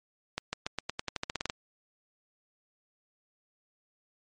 accelerating click train, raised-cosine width 0.2 ms, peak -14 dBFS, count 14, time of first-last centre 0.38-1.499 s, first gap 150 ms, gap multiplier 0.9, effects MP3 48 kbps

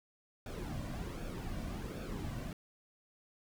brown noise with flanger, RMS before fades -41 dBFS, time 0.46-2.53 s, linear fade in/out 2 ms, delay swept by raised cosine 0.99 to 2.39 ms, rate 1.3 Hz, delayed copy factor -0.6, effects none

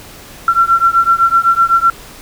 sine beating tone pair, 1355 / 1362.9 Hz, E6 / F6, +47 / -43 cents, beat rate 7.9 Hz, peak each -11 dBFS, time 0.48-1.9 s, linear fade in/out 2 ms, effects pink hiss -35 dBFS RMS until 2.21 s

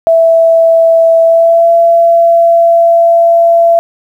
sine tone with pitch glide, 659.3 to 675.1 Hz, E5 to E5, 0 to +41 cents, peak -3 dBFS, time 0.07-3.79 s, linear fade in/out 0 ms, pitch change +41 cents, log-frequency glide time 1.23-1.7 s, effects 7-bit

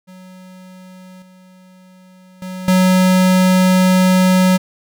square tone with level steps, 185 Hz, F#3, in tune, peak -37 / -43 / -26 / -10 dBFS, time 0.07-4.58 s, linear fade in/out 20 ms, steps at 1.22 / 2.42 / 2.68 s, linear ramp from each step 2 ms, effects none

